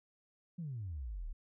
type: exponential sweep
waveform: sine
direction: down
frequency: 180.9 to 32.7 Hz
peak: -38 dBFS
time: 0.58-1.33 s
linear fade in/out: 10 ms
effects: tanh soft clip ceiling -34 dBFS